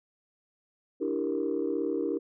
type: chord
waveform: sine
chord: E half-diminished seventh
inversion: third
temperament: equal with one note detuned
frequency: 292.8 / 329.6 / 392 / 466.2 Hz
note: D4 / E4 / G4 / Bb4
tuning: -5 / 0 / 0 / 0 cents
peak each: -32 dBFS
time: 1-2.19 s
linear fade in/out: 20 ms
effects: tanh soft clip ceiling -19 dBFS